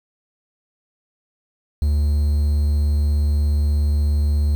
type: tone with quantisation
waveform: triangle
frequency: 73.6 Hz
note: D2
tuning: 4 cents sharp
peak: -13 dBFS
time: 1.82-4.55 s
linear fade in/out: 0 ms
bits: 7
effects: none